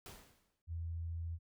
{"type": "noise with exponential decay", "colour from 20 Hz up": "pink", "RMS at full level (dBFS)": -49, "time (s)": [0.06, 0.62], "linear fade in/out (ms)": 1, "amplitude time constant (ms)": 120}
{"type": "tone with vibrato", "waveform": "sine", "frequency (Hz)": 83.4, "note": "E2", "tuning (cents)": 21, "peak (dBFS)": -38, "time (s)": [0.67, 1.39], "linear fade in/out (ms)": 50, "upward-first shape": "triangle", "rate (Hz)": 14, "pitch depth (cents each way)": 8}
{"effects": []}